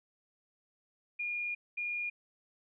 sine tone bursts at uneven times, 2426 Hz, D#7, 44 cents flat, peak -33 dBFS, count 2, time 1.19-1.55 / 1.77-2.1 s, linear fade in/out 10 ms, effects none

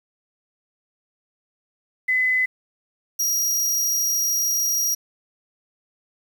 sine / sawtooth tone pair in turn, 2019 / 5711 Hz, B6 / F8, +38 / +38 cents, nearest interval octave + tritone, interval 1800 cents, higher second, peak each -17 dBFS, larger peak neither, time 2.08-2.46 / 3.19-4.95 s, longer second, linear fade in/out 10 ms, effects 8-bit

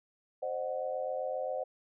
sine chord, C diminished, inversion none, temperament equal with one note detuned, 523.3 / 610.9 / 740 Hz, C5 / Eb5 / Gb5, 0 / -32 / 0 cents, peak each -35 / -37 / -39 dBFS, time 0.42-1.64 s, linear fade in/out 10 ms, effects none

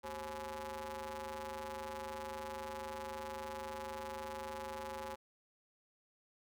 sawtooth ring-modulated tone, 156.2 Hz, D#3, 7 cents sharp, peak -35 dBFS, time 0.03-5.16 s, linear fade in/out 20 ms, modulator 691 Hz, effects none

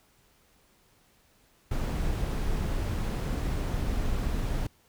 brown noise, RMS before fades -29 dBFS, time 1.71-4.67 s, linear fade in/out 5 ms, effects pink hiss -64 dBFS RMS until 4.88 s

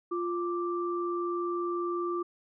sine tone pair together, 349.2 / 1174.6 Hz, F4 / D6, 0 / 0 cents, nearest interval octave + major sixth, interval 2100 cents, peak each -30 / -34 dBFS, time 0.11-2.23 s, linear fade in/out 10 ms, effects none

